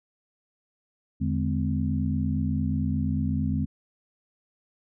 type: tone cluster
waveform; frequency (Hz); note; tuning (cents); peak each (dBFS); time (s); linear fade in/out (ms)
sine; 84.6 / 149.6 / 209.8 / 258.5; E2 / D3 / G#3 / C4; +45 / +32 / +18 / -21; -28 / -29 / -29 / -30; 1.2-3.66; 20
effects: none